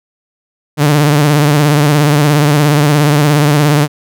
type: tone with vibrato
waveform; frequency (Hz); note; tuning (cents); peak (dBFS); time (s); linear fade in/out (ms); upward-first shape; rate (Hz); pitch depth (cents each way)
sawtooth; 147.5; D3; +8; -3; 0.77-3.88; 50; triangle; 17; 84
effects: none